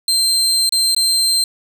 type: tone with dropouts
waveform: 30% pulse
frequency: 4141 Hz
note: C8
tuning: 19 cents flat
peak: -10 dBFS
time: 0.08-1.44 s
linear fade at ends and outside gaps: 2 ms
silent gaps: 0.693-0.723 / 0.948-0.964 s
effects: none